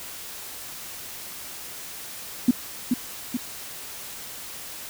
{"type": "tone with echo", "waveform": "sine", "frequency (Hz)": 246.4, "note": "B3", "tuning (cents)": -4, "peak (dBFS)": -12, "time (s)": [2.48, 2.51], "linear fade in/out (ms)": 5, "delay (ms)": 430, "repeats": 2, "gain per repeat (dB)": -5, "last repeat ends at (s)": 3.37, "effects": ["white hiss -38 dBFS RMS until 4.89 s"]}